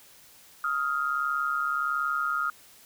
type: tone pair together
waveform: sine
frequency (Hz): 1257 / 1398.4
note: D#6 / F6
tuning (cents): +17 / +2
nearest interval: major second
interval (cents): 185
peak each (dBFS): -28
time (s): 0.64-2.5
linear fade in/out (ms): 2
effects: white hiss -54 dBFS RMS until 2.85 s